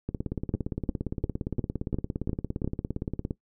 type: two click trains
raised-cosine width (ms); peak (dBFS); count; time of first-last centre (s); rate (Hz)
3; -14 / -17; 7 / 57; 0.54-2.645 / 0.09-3.308; 2.85 / 17.4
effects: noise-tail reverb RT60 0.1 s tail -18 dB re dry